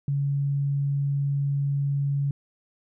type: tone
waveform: sine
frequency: 140.7 Hz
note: C#3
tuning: 26 cents sharp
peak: -22 dBFS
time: 0.08-2.31 s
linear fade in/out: 2 ms
effects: none